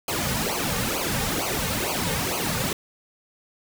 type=noise with flanger; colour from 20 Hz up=pink; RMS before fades=-26 dBFS; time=0.08-2.73 s; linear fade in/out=2 ms; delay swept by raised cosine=0.54 to 3.04 ms; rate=2.2 Hz; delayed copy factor=-0.9; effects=none